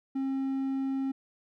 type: tone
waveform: triangle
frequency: 268.7 Hz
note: C4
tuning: 46 cents sharp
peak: -26 dBFS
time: 0.15-1.12 s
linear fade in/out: 10 ms
effects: none